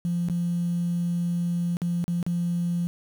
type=tone with dropouts; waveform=sine; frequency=173.2 Hz; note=F3; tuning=14 cents flat; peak=-22 dBFS; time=0.05-2.87 s; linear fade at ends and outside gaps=0 ms; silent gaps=0.286-0.298 / 1.769-1.818 / 2.041-2.08 / 2.228-2.265 s; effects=tanh soft clip ceiling -19 dBFS + 8-bit